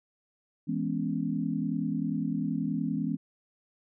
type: chord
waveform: sine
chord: C# minor seventh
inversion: first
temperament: equal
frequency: 164.81 / 207.7 / 246.9 / 277.2 Hz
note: E3 / G#3 / B3 / C#4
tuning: 0 / 0 / 0 / 0 cents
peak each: -33 dBFS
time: 0.67-3.17 s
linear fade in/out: 20 ms
effects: none